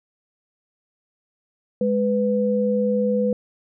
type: tone pair together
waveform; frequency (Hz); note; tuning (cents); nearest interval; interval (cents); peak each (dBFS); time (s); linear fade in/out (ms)
sine; 207.7 / 497.1; G#3 / B4; 0 / +11; octave + minor third; 1511; -21 / -20; 1.81-3.33; 2
effects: none